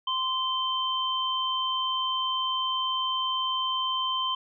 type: tone pair together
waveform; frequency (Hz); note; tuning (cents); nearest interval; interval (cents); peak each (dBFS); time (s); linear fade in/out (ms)
sine; 1038 / 3110; C6 / G7; -14 / -14; octave + perfect fifth; 1900; -28; 0.07-4.35; 5
effects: none